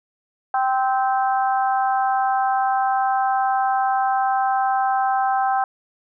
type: harmonic tone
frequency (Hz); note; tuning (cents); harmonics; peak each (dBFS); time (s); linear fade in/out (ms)
260.1; C4; -10; 3 / 4 / 5 / 6; -18 / -27 / -27 / -30; 0.54-5.64; 2
effects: none